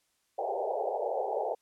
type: band-pass noise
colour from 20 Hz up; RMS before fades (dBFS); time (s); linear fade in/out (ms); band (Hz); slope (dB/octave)
white; -32; 0.38-1.55; 10; 390 to 840; 96
effects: white hiss -74 dBFS RMS until 1.61 s + low-pass 11000 Hz 12 dB/octave